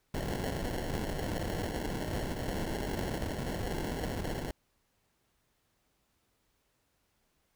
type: noise with sample-and-hold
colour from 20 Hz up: pink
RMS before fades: -35 dBFS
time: 0.14-4.51 s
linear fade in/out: 2 ms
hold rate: 1225 Hz
effects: pink hiss -75 dBFS RMS until 7.55 s

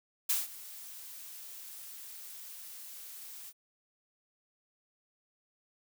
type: noise with ADSR envelope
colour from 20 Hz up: blue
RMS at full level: -28 dBFS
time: 0.29-3.53 s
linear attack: 8 ms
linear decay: 170 ms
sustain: -19 dB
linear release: 44 ms
effects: none

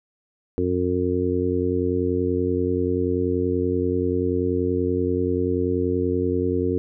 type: harmonic tone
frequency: 90.4 Hz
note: F#2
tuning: 40 cents flat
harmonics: 1 / 2 / 3 / 4 / 5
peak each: -27 / -32 / -25 / -25 / -25 dBFS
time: 0.58-6.78 s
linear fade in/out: 0 ms
effects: none

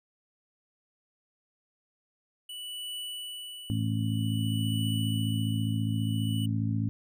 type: tone with tremolo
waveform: square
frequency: 2960 Hz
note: F#7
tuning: in tune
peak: -35 dBFS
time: 2.49-6.46 s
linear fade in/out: 5 ms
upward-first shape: triangle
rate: 0.52 Hz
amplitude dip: 80%
type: harmonic tone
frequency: 54.8 Hz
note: A1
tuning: 6 cents flat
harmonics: 2 / 3 / 4 / 5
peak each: -28 / -36 / -33 / -35 dBFS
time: 3.7-6.89 s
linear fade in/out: 0 ms
effects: none

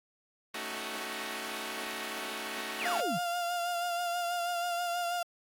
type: chord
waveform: 5% pulse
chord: D# half-diminished seventh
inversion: second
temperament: equal with one note detuned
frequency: 220 / 277.2 / 311.1 / 373.6 Hz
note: A3 / C#4 / D#4 / F#4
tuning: 0 / 0 / 0 / +17 cents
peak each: -30 / -33 / -32 / -29 dBFS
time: 0.54-3.01 s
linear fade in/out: 5 ms
type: exponential sweep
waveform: sine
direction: down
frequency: 3199 to 139.9 Hz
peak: -33 dBFS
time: 2.79-3.19 s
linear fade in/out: 20 ms
type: tone with vibrato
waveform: 35% pulse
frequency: 698.5 Hz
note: F5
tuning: in tune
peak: -29 dBFS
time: 2.85-5.23 s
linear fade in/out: 5 ms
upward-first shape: sine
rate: 6.2 Hz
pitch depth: 28 cents each way
effects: AAC 64 kbps

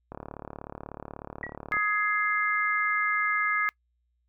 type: click train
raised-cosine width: 1 ms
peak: -24 dBFS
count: 61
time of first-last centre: 0.12-1.768 s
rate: 36.4 Hz
type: tone with exponential decay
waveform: sine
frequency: 1925 Hz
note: B6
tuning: 45 cents flat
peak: -29 dBFS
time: 1.43-1.56 s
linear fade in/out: 1 ms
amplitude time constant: 27 ms
type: harmonic tone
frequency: 418.3 Hz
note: G#4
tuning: 12 cents sharp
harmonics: 3 / 4 / 5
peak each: -28 / -28 / -28 dBFS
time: 1.72-3.69 s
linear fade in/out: 0 ms
effects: noise-tail reverb RT60 0.1 s tail -25 dB re dry + added 60 Hz sine -70 dBFS peak until 4.28 s

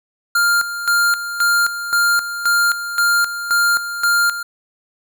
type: tone with tremolo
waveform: square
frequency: 1400 Hz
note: F6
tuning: 4 cents sharp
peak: -13 dBFS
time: 0.35-4.43 s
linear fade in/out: 5 ms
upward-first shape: square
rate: 1.9 Hz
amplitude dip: 70%
effects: none

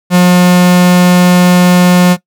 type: tone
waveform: 45% pulse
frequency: 179 Hz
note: F3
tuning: 43 cents sharp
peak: -3 dBFS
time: 0.1-2.17 s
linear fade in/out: 50 ms
effects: noise-tail reverb RT60 0.1 s tail -19 dB re dry

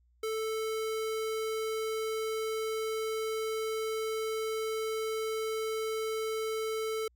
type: tone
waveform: square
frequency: 440 Hz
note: A4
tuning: in tune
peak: -32 dBFS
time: 0.23-7.08 s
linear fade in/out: 5 ms
effects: added 60 Hz sine -64 dBFS peak until 7.15 s

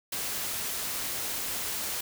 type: noise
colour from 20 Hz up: white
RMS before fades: -33 dBFS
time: 0.12-2.01 s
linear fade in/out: 5 ms
effects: none

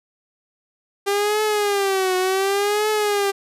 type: tone with vibrato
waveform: sawtooth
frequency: 397.6 Hz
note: G4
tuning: 25 cents sharp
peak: -14 dBFS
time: 1.06-3.32 s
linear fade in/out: 20 ms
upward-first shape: triangle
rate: 0.68 Hz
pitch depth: 140 cents each way
effects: resampled to 32000 Hz

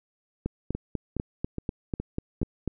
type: two click trains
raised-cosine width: 3 ms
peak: -18 / -15 dBFS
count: 5 / 10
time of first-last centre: 0.75-2.417 / 0.46-2.677 s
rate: 2.4 / 4.06 Hz
effects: none

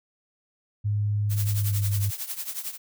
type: tone with pitch glide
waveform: sine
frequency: 103.83 to 101.22 Hz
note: G#2 to G#2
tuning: 0 to -44 cents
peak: -22 dBFS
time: 0.84-2.11 s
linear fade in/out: 20 ms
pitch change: -44 cents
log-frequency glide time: 1.29-1.87 s
type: noise with tremolo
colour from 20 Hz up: blue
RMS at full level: -30 dBFS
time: 1.29-2.78 s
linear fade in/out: 50 ms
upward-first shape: triangle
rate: 11 Hz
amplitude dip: 85%
effects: none

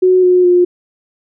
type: tone with pitch steps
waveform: sine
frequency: 368.8 / 362.3 / 355.8 Hz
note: F#4 / F#4 / F4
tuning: -6 / -36 / +32 cents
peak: -6 dBFS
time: 0.02-0.65 s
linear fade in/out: 10 ms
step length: 210 ms
effects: none

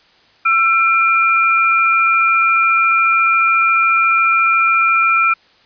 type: tone pair together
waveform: sine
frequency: 1342.9 / 2391 Hz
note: E6 / D7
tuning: +32 / +30 cents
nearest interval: minor seventh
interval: 998 cents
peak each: -12 / -14 dBFS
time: 0.45-5.34 s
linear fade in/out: 10 ms
effects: white hiss -51 dBFS RMS until 5.65 s + resampled to 11025 Hz

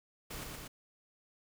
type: noise with echo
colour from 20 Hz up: pink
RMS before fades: -43 dBFS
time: 0.3-0.44 s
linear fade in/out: 10 ms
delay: 120 ms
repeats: 2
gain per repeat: -2 dB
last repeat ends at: 0.68 s
effects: none

